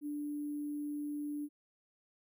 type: tone with sample-and-hold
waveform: sine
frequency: 293.7 Hz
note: D4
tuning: in tune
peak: -36 dBFS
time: 0.01-1.49 s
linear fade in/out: 50 ms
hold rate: 11025 Hz
effects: none